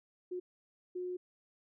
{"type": "tone bursts at uneven times", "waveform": "sine", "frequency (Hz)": 361.7, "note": "F#4", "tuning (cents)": -39, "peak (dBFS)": -36, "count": 2, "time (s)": [[0.31, 0.4], [0.95, 1.17]], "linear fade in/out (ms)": 10, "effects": []}